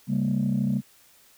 sine chord, G diminished, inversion second, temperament equal with one note detuned, 138.59 / 200 / 233.1 Hz, Db3 / G3 / Bb3, 0 / +35 / 0 cents, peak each -26 / -24 / -26 dBFS, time 0.07-0.82 s, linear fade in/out 50 ms, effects tanh soft clip ceiling -16 dBFS + white hiss -57 dBFS RMS until 1.37 s

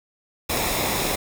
pink noise with comb filter, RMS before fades -24 dBFS, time 0.49-1.16 s, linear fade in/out 10 ms, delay 0.66 ms, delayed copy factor -0.5, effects none

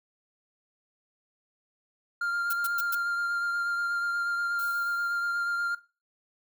triangle tone with vibrato, 1396.9 Hz, F6, in tune, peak -25 dBFS, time 2.21-5.75 s, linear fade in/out 5 ms, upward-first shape sine, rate 8.3 Hz, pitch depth 13 cents each way
violet noise bursts, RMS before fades -32 dBFS, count 4, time 2.5-2.95 s, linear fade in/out 5 ms, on 30 ms, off 110 ms
violet noise with exponential decay, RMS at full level -41 dBFS, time 4.59-5.79 s, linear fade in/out 0 ms, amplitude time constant 260 ms
effects noise-tail reverb RT60 0.3 s tail -17 dB re dry

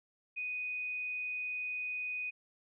sine tone, 2489 Hz, D#7, in tune, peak -35 dBFS, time 0.36-2.31 s, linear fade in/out 20 ms, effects none

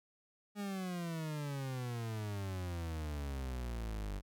40% pulse exponential sweep, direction down, 207.7 to 47.97 Hz, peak -37 dBFS, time 0.55-4.22 s, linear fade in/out 50 ms, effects none

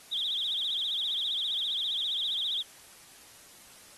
sine tone with vibrato, 3490 Hz, A7, 15 cents flat, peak -28 dBFS, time 0.11-2.63 s, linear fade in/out 20 ms, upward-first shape triangle, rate 15 Hz, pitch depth 200 cents each way, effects white hiss -53 dBFS RMS until 3.97 s + AAC 32 kbps

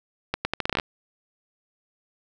accelerating click train, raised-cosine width 0.3 ms, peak -8 dBFS, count 11, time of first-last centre 0.34-0.798 s, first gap 110 ms, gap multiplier 0.78, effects none

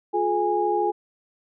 sine tone cluster, 354.5 / 427.1 / 823 Hz, F4 / G#4 / G#5, +26 / +48 / -16 cents, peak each -25 / -25 / -23 dBFS, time 0.13-0.92 s, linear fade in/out 20 ms, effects none

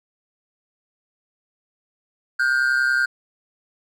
triangle tone pair together, 1437.4 / 1568 Hz, F6 / G6, +49 / 0 cents, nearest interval major second, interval 151 cents, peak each -18 dBFS, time 2.39-3.06 s, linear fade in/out 10 ms, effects none

